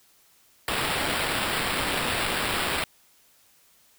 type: noise with sample-and-hold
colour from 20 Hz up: blue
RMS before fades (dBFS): -27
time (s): 0.68-2.84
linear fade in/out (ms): 2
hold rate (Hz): 6300
effects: white hiss -60 dBFS RMS until 3.98 s